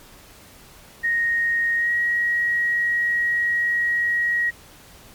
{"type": "tone with pitch glide", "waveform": "sine", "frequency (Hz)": [1864.7, 1898.4], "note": ["A#6", "A#6"], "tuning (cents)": [0, 31], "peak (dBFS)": -18, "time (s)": [1.03, 4.51], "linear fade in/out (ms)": 20, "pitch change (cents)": 31, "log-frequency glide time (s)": [1.77, 1.91], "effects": ["pink hiss -47 dBFS RMS until 5.14 s", "MP3 96 kbps"]}